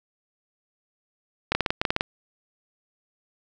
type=clicks; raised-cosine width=0.3 ms; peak=-6 dBFS; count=10; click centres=1.52 / 1.55 / 1.607 / 1.662 / 1.705 / 1.815 / 1.852 / 1.905 / 1.964 / 2.009 s; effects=none